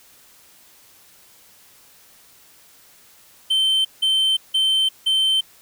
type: tone bursts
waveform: triangle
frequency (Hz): 3100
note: G7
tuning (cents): -20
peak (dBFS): -14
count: 4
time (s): 3.5-5.41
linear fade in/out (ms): 10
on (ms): 350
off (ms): 170
effects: white hiss -51 dBFS RMS until 5.61 s